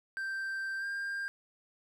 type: tone with pitch glide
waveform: triangle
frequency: 1568 to 1598.2 Hz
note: G6 to G6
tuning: 0 to +33 cents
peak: -32 dBFS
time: 0.17-1.28 s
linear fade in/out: 0 ms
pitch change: +33 cents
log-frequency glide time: 0.79-0.85 s
effects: none